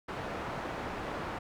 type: low-pass noise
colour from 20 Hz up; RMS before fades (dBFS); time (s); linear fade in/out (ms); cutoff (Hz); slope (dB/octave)
white; -38; 0.08-1.39; 10; 1100; 12
effects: none